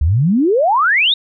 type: exponential sweep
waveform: sine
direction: up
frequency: 67.7 to 3831 Hz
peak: -10 dBFS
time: 0.01-1.14 s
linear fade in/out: 5 ms
effects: none